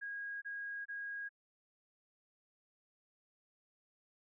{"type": "tone bursts", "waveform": "sine", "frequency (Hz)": 1639, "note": "G#6", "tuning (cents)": -23, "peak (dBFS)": -40, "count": 3, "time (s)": [0.01, 1.292], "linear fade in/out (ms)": 20, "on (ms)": 410, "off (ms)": 26, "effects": []}